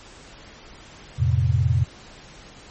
sine chord, F major, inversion none, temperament equal with one note detuned, 87.31 / 112.05 / 130.81 Hz, F2 / A2 / C3, 0 / +32 / 0 cents, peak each -21 dBFS, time 1.18-1.85 s, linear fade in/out 20 ms, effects pink hiss -45 dBFS RMS until 2.7 s + MP3 32 kbps

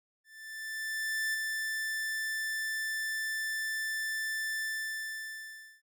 45% pulse tone with ADSR envelope, 1766 Hz, A6, 6 cents sharp, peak -29 dBFS, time 0.24-5.82 s, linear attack 1100 ms, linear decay 9 ms, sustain -3 dB, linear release 1200 ms, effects none

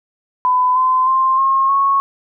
sine tone with pitch steps, 1004 / 1027.5 / 1051.5 / 1076.1 / 1101.2 Hz, B5 / C6 / C6 / C6 / C#6, +28 / -32 / +8 / +48 / -12 cents, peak -11 dBFS, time 0.45-2 s, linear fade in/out 0 ms, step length 310 ms, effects none

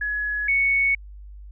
sine tone pair in turn, 1688 / 2218 Hz, G#6 / C#7, +28 / 0 cents, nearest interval perfect fourth, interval 472 cents, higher second, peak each -23 / -17 dBFS, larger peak second, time 0.01-0.48 / 0.48-0.95 s, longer neither, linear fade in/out 5 ms, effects added 50 Hz sine -38 dBFS peak until 1.51 s

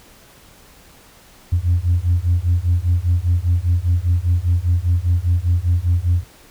sine beating tone pair, 85.1 / 90.1 Hz, F2 / F#2, -44 / -45 cents, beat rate 5 Hz, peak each -16 dBFS, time 1.52-6.24 s, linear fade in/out 10 ms, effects tanh soft clip ceiling -9 dBFS + pink hiss -47 dBFS RMS until 6.5 s

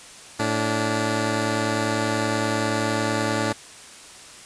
10% pulse tone pair together, 110 / 290.2 Hz, A2 / D4, 0 / -21 cents, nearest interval octave + perfect fourth, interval 1679 cents, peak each -16 dBFS, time 0.39-3.53 s, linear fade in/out 10 ms, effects white hiss -43 dBFS RMS until 4.45 s + resampled to 22050 Hz

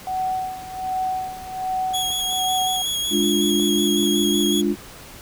sine tone with tremolo, 749 Hz, F#5, 21 cents sharp, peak -20 dBFS, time 0.07-2.82 s, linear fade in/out 2 ms, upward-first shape sine, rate 1.3 Hz, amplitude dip 80%
clicks, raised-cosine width 1 ms, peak -26 dBFS, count 7, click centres 1.907 / 2.103 / 2.329 / 2.619 / 3.598 / 4.031 / 4.405 s
sawtooth tone with vibrato, 3322 Hz, G#7, in tune, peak -19 dBFS, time 1.93-4.62 s, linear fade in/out 20 ms, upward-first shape square, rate 5.4 Hz, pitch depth 17 cents each way
sine chord, D diminished, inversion second, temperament equal, 207.7 / 293.7 / 349.2 Hz, Ab3 / D4 / F4, 0 / 0 / 0 cents, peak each -22 dBFS, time 3.1-4.76 s, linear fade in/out 50 ms
effects pink hiss -41 dBFS RMS until 5.21 s

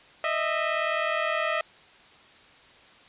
15% pulse tone pair together, 617 / 656.6 Hz, D#5 / E5, -15 / -7 cents, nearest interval minor second, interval 108 cents, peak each -21 dBFS, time 0.24-1.61 s, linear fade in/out 2 ms, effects white hiss -53 dBFS RMS until 3.08 s + resampled to 8000 Hz

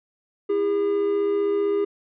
triangle tone pair together, 329.6 / 405.1 Hz, E4 / G#4, 0 / -43 cents, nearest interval major third, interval 357 cents, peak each -27 / -18 dBFS, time 0.49-1.85 s, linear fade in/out 10 ms, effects resampled to 8000 Hz

